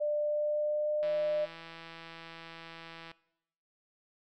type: tone with pitch glide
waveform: sine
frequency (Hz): 595 to 603.7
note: D5 to D5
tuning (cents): +22 to +48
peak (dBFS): -28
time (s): 0-1.46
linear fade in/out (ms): 20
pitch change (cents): +26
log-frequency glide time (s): 0.2-1.14
type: click train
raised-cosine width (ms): 0.3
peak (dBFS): -31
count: 345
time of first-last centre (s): 1.03-3.115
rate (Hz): 165
effects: noise-tail reverb RT60 0.8 s tail -20 dB re dry